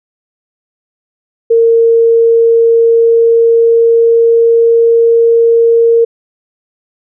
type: tone with pitch glide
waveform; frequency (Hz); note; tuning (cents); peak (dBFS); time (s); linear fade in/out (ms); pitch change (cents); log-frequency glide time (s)
sine; 459.4 to 462.3; A#4 to A#4; -25 to -14; -4; 1.5-6.05; 10; +11; 1.68-4.94
effects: none